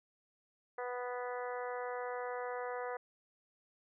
harmonic tone, 246.9 Hz, B3, in tune, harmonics 2 / 3 / 4 / 5 / 6 / 7 / 8, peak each -40 / -44 / -46 / -48 / -50 / -51 / -52 dBFS, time 0.78-2.97 s, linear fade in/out 5 ms, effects none

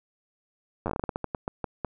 slowing click train, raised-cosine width 1 ms, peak -15 dBFS, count 16, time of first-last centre 0.86-1.847 s, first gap 9 ms, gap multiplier 1.25, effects none

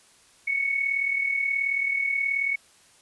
sine tone with amplitude modulation, 2217 Hz, C#7, in tune, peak -20 dBFS, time 0.47-2.56 s, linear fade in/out 10 ms, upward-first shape sine, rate 38.6 Hz, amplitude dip 60%, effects white hiss -57 dBFS RMS until 3.01 s + resampled to 24000 Hz

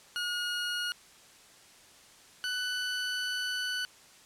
20% pulse tone pair in turn, 1440 / 1492.8 Hz, F#6 / F#6, -47 / +15 cents, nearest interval minor second, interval 62 cents, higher second, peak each -26 dBFS, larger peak neither, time 0.16-0.92 / 2.44-3.85 s, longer second, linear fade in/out 0 ms, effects white hiss -56 dBFS RMS until 4.25 s + low-pass 9000 Hz 12 dB/octave

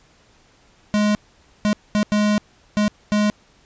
square tone bursts at uneven times, 209.2 Hz, G#3, 13 cents sharp, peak -16 dBFS, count 6, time 0.94-1.15 / 1.65-1.73 / 1.95-2.03 / 2.12-2.38 / 2.77-2.88 / 3.12-3.3 s, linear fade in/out 0 ms, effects pink hiss -55 dBFS RMS until 3.65 s + resampled to 16000 Hz

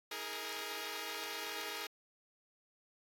5% pulse chord, D# suspended fourth, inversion none, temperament equal with one note detuned, 319.1 / 415.3 / 466.2 Hz, D#4 / G#4 / A#4, +44 / 0 / 0 cents, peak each -37 / -32 / -33 dBFS, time 0.11-1.87 s, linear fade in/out 5 ms, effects AAC 64 kbps

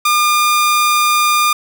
sawtooth tone, 1207 Hz, D6, 47 cents sharp, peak -7 dBFS, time 0.05-1.53 s, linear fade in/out 5 ms, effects none

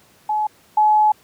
sine tone pair in turn, 852 / 852 Hz, G#5 / G#5, +44 / +44 cents, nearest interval unison, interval 0 cents, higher neither, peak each -17 / -11 dBFS, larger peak second, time 0.29-0.47 / 0.77-1.12 s, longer second, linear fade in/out 5 ms, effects pink hiss -53 dBFS RMS until 1.23 s + high-pass 100 Hz 12 dB/octave

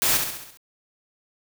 white noise with echo, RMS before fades -21 dBFS, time 0.02-0.17 s, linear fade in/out 0 ms, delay 67 ms, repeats 6, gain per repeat -5 dB, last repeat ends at 0.572 s, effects none

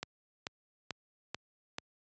click train, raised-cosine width 0.2 ms, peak -19 dBFS, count 5, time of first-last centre 0.03-1.784 s, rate 2.28 Hz, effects high-pass 80 Hz 12 dB/octave + resampled to 16000 Hz

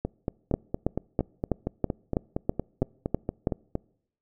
two click trains, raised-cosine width 2 ms, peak -14 / -10 dBFS, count 17 / 10, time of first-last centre 0.05-3.754 / 0.54-3.472 s, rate 4.32 / 3.07 Hz, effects noise-tail reverb RT60 0.7 s tail -26 dB re dry

